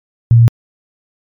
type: tone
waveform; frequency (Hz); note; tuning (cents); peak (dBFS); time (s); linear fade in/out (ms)
sine; 116.54; A#2; 0; -3; 0.31-0.48; 0
effects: MP3 96 kbps